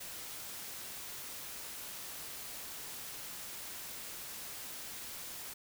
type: noise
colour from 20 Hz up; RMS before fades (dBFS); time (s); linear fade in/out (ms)
white; -45; 0-5.54; 10
effects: none